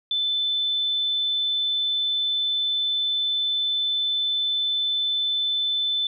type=tone; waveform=sine; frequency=3520 Hz; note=A7; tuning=in tune; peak=-21 dBFS; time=0.11-6.07 s; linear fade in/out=2 ms; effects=none